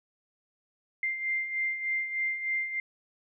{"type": "beating tone pair", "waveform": "sine", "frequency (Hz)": [2093, 2096.3], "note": ["C7", "C7"], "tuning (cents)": [0, 3], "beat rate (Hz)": 3.3, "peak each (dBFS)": [-36, -29], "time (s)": [1.03, 2.8], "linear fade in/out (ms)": 2, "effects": []}